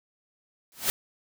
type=noise with exponential growth; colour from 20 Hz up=white; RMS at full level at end=-21 dBFS; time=0.72-0.9 s; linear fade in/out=0 ms; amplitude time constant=38 ms; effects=none